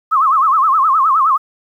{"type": "tone with vibrato", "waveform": "sine", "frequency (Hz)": 1174.7, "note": "D6", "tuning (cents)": 0, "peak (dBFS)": -9, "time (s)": [0.11, 1.38], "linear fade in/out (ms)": 20, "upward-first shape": "sine", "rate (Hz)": 9.6, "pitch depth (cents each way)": 200, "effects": ["8-bit"]}